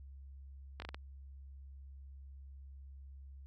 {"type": "slowing click train", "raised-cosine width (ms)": 0.3, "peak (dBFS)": -27, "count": 5, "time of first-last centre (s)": [0.8, 0.945], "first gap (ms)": 21, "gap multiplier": 1.38, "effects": ["added 68 Hz sine -49 dBFS peak until 3.46 s"]}